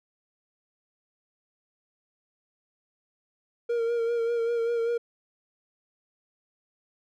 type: tone with vibrato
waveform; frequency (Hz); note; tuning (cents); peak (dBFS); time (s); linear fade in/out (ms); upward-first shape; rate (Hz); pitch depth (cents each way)
triangle; 466.2; A#4; 0; -22; 3.69-4.98; 10; sine; 5.1; 32
effects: none